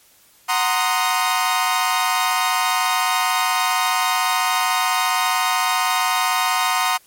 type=chord; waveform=sawtooth; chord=C half-diminished seventh; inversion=second; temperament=equal; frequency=740 / 932.3 / 1046.5 / 1244.5 Hz; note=Gb5 / Bb5 / C6 / Eb6; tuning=0 / 0 / 0 / 0 cents; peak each=-19 dBFS; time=0.48-6.98 s; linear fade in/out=20 ms; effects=white hiss -53 dBFS RMS until 7.06 s + MP3 64 kbps